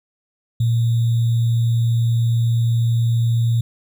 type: tone with sample-and-hold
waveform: sine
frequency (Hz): 116.1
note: A#2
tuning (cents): -7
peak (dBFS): -14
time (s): 0.6-3.61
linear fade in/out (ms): 5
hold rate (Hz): 3675
effects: none